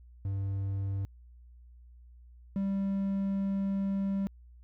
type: tone pair in turn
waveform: triangle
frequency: 98 / 196 Hz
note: G2 / G3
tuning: 0 / 0 cents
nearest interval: octave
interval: 1200 cents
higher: second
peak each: -28 / -26 dBFS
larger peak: second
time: 0.25-1.05 / 2.56-4.27 s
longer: second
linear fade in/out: 0 ms
effects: added 60 Hz sine -51 dBFS peak until 4.63 s